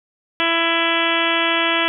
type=harmonic tone; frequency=333.1 Hz; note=E4; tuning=18 cents sharp; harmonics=1 / 2 / 3 / 4 / 5 / 6 / 7 / 8 / 9 / 10; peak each=-25 / -25 / -25 / -25 / -25 / -25 / -25 / -25 / -25 / -25 dBFS; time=0.4-1.88 s; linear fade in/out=0 ms; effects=none